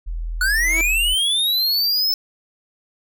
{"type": "tone", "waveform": "sine", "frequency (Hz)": 41.2, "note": "E1", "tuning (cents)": 0, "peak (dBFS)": -23, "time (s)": [0.06, 1.15], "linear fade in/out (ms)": 20}
{"type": "linear sweep", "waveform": "square", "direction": "up", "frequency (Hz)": [1441, 5290], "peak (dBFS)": -17, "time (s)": [0.41, 2.14], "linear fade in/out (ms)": 2}
{"type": "tone with exponential growth", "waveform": "sawtooth", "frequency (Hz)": 327.8, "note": "E4", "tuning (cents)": -10, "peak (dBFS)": -21, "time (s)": [0.45, 0.81], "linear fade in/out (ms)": 0, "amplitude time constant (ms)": 77}
{"effects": []}